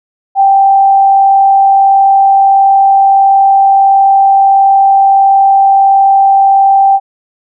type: tone with frequency modulation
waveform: sine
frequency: 784 Hz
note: G5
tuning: in tune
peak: -3 dBFS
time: 0.35-7 s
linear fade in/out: 50 ms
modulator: 41.5 Hz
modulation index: 0.22
effects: none